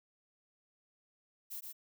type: noise with echo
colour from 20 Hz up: violet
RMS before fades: -43 dBFS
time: 1.5-1.61 s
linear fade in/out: 20 ms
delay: 120 ms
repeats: 1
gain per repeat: -3 dB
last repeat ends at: 1.73 s
effects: none